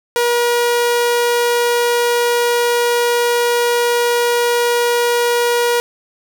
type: tone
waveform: sawtooth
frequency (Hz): 478.7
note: A#4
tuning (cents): +46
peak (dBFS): -9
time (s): 0.16-5.8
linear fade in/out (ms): 0
effects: 7-bit